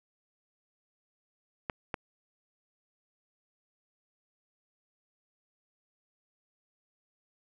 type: clicks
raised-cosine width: 0.5 ms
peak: -17 dBFS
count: 2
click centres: 1.698 / 1.942 s
effects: none